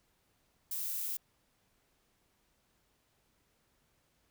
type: noise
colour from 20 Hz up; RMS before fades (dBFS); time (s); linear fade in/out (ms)
violet; -37; 0.71-1.17; 5
effects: pink hiss -74 dBFS RMS until 4.3 s